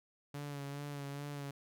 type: tone with vibrato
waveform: sawtooth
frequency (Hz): 142.6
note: C#3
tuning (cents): +49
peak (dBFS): -37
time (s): 0.34-1.51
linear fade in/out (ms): 5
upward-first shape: sine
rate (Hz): 2.4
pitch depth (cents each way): 31
effects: none